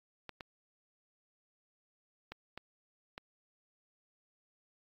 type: clicks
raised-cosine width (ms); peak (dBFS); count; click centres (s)
0.3; -27; 5; 0.293 / 0.408 / 2.32 / 2.576 / 3.179
effects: AAC 32 kbps